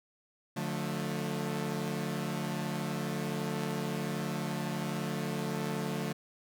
sawtooth chord, D minor, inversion none, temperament equal with one note detuned, 146.83 / 178.7 / 220 Hz, D3 / F3 / A3, 0 / +40 / 0 cents, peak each -33 dBFS, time 0.56-6.13 s, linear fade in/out 10 ms, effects none

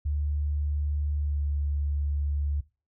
sine tone with pitch glide, 73.42 to 72.28 Hz, D2 to D2, 0 to -27 cents, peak -25 dBFS, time 0.05-2.61 s, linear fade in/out 10 ms, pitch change -27 cents, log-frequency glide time 1.19-1.42 s, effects noise-tail reverb RT60 0.3 s tail -20 dB re dry

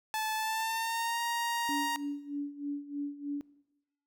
sawtooth tone with pitch glide, 870 to 937.8 Hz, A5 to A#5, -20 to +10 cents, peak -27 dBFS, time 0.14-1.96 s, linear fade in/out 0 ms, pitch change +130 cents, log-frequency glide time 0.35-1.22 s
sine tone with tremolo, 287 Hz, D4, 40 cents flat, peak -31 dBFS, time 1.69-3.41 s, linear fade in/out 0 ms, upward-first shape sine, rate 3.2 Hz, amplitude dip 85%
effects noise-tail reverb RT60 0.9 s tail -20 dB re dry

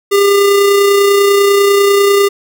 square tone with amplitude modulation, 401.1 Hz, G4, 40 cents sharp, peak -6 dBFS, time 0.11-2.29 s, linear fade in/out 20 ms, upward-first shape sine, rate 30.1 Hz, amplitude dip 30%, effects none

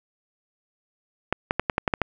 clicks, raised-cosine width 0.5 ms, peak -6 dBFS, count 8, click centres 1.326 / 1.509 / 1.596 / 1.698 / 1.781 / 1.878 / 1.938 / 2.017 s, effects none

